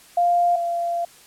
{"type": "tone pair in turn", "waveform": "sine", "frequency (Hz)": [698.5, 687.7], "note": ["F5", "F5"], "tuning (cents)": [0, -27], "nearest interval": "unison", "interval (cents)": 27, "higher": "first", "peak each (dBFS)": [-15, -21], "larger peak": "first", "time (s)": [[0.17, 0.56], [0.56, 1.05]], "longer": "second", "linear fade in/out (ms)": 5, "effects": ["white hiss -49 dBFS RMS until 1.26 s", "low-pass 12000 Hz 12 dB/octave"]}